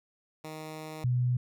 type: tone pair in turn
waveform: 10% pulse / sine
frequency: 156.2 / 123.98 Hz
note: D#3 / B2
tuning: +7 / +7 cents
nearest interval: major third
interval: 400 cents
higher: first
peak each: -31 / -24 dBFS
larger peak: second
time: 0.44-1.04 / 1.04-1.37 s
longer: first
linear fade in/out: 5 ms
effects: none